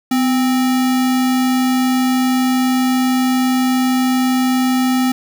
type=tone with sample-and-hold; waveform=sine; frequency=253.7 Hz; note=B3; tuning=47 cents sharp; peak=-12 dBFS; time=0.11-5.12 s; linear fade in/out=5 ms; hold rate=1050 Hz; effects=none